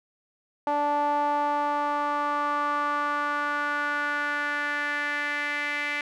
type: tone with band-pass filter sweep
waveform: sawtooth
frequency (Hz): 291.8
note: D4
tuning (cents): -11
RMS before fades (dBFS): -27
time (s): 0.67-6.01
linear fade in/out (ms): 2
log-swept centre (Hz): 810 to 2100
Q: 4.1
effects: none